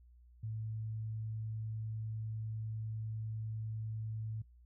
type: tone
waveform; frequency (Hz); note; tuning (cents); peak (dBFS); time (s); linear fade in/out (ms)
sine; 110; A2; 0; -38; 0.43-4.42; 5
effects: noise-tail reverb RT60 0.1 s tail -18 dB re dry + added 60 Hz sine -58 dBFS peak until 4.65 s